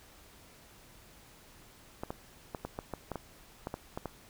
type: clicks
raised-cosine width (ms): 1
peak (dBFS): -22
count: 12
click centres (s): 2.035 / 2.105 / 2.548 / 2.65 / 2.789 / 2.937 / 3.117 / 3.157 / 3.671 / 3.741 / 3.975 / 4.057
effects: pink hiss -57 dBFS RMS until 4.29 s